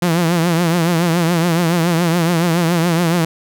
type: tone with vibrato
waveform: sawtooth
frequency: 169.6 Hz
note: E3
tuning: 50 cents sharp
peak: -9 dBFS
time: 0.02-3.25 s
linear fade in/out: 5 ms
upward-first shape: triangle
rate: 7.1 Hz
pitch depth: 110 cents each way
effects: none